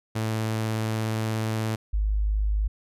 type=tone pair in turn; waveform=sawtooth / sine; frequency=110.4 / 51.77 Hz; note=A2 / G#1; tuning=+6 / -5 cents; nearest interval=octave + minor second; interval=1311 cents; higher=first; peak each=-21 dBFS; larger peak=neither; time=0.15-1.76 / 1.93-2.68 s; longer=first; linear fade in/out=10 ms; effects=resampled to 32000 Hz